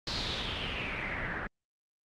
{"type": "noise with low-pass filter sweep", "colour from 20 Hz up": "pink", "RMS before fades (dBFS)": -35, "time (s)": [0.07, 1.47], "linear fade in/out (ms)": 2, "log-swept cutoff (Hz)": [4600, 1600], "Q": 4.7, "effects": ["Opus 48 kbps"]}